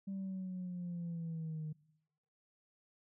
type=linear sweep; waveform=sine; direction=down; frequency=196 to 152.9 Hz; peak=-37 dBFS; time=0.07-1.73 s; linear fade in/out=10 ms; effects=noise-tail reverb RT60 0.8 s tail -22 dB re dry + tanh soft clip ceiling -36 dBFS